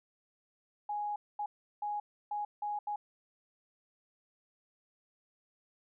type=tone bursts at uneven times; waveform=sine; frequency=830.6 Hz; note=G#5; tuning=in tune; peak=-33 dBFS; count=6; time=0.89-1.16 / 1.39-1.46 / 1.82-2 / 2.31-2.45 / 2.62-2.79 / 2.87-2.96 s; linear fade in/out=5 ms; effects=none

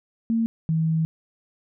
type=tone pair in turn; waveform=sine; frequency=227.5 / 160.87 Hz; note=A#3 / E3; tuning=-42 / -42 cents; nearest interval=tritone; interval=600 cents; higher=first; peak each=-19 dBFS; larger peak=neither; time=0.3-0.46 / 0.69-1.05 s; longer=second; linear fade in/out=0 ms; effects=none

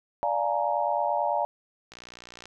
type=chord; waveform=sine; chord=Bb dominant seventh; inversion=first; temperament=equal with one note detuned; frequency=587.3 / 698.5 / 843.2 / 932.3 Hz; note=D5 / F5 / Ab5 / Bb5; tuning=0 / 0 / +26 / 0 cents; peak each=-29 dBFS; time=0.23-1.45 s; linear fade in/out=0 ms
type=click train; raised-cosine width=0.2 ms; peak=-27 dBFS; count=33; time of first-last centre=1.92-2.456 s; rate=59.7 Hz
effects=none

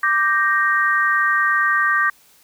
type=chord; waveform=sine; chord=G minor; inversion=second; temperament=equal; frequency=1174.7 / 1568 / 1864.7 Hz; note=D6 / G6 / Bb6; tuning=0 / 0 / 0 cents; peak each=-19 dBFS; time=0.03-2.1 s; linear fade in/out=5 ms; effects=white hiss -53 dBFS RMS until 2.43 s

